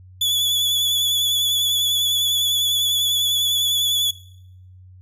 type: tone with vibrato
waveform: 40% pulse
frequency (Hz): 3427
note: A7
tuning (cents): -46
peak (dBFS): -16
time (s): 0.21-4.11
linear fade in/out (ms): 5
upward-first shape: sine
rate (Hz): 10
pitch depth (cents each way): 33
effects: noise-tail reverb RT60 0.8 s tail -20 dB re dry + added 92 Hz sine -42 dBFS peak until 5.01 s